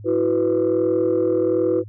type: chord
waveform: sine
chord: E suspended second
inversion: none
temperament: just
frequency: 329.6 / 370.8 / 494.4 Hz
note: E4 / F#4 / B4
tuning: 0 / +4 / +2 cents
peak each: -20 / -20 / -19 dBFS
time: 0.04-1.84 s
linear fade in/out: 50 ms
effects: tanh soft clip ceiling -11 dBFS + added 105 Hz sine -35 dBFS peak until 1.88 s